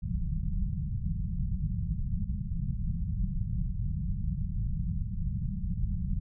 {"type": "low-pass noise", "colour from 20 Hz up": "pink", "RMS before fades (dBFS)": -31, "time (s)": [0.02, 6.2], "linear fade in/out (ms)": 10, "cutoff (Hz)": 200, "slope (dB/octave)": 96, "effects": []}